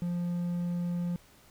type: tone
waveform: triangle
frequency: 174.61 Hz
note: F3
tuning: in tune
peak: -27 dBFS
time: 0.02-1.16 s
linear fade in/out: 0 ms
effects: pink hiss -59 dBFS RMS until 1.5 s